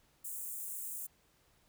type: high-pass noise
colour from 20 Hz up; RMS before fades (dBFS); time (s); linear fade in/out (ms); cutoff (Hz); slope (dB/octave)
white; -42; 0.24-1.07; 10; 7300; 48
effects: pink hiss -70 dBFS RMS until 1.68 s